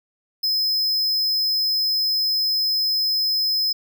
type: tone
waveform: square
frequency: 5100 Hz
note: D#8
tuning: 42 cents sharp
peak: -19 dBFS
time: 0.43-3.73 s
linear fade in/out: 10 ms
effects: none